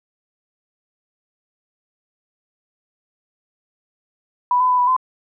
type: tone with pitch steps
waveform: sine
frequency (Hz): 986 / 1008 / 998 / 985 / 1025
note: B5 / B5 / B5 / B5 / C6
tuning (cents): -3 / +35 / +18 / -5 / -36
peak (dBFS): -13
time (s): 4.51-4.965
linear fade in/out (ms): 2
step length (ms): 91
effects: none